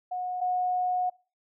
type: tone pair in turn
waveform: sine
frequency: 728 / 728 Hz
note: F#5 / F#5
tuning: -28 / -28 cents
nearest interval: unison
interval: 0 cents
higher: neither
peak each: -29 / -24 dBFS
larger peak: second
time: 0.11-0.41 / 0.41-1.1 s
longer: second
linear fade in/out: 10 ms
effects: noise-tail reverb RT60 0.4 s tail -25 dB re dry